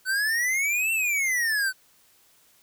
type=exponential two-way sweep; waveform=square; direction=up then down; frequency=1500 to 2715 to 1500 Hz; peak=-23 dBFS; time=0.05-1.73 s; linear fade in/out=50 ms; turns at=0.92 s; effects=white hiss -60 dBFS RMS until 2.62 s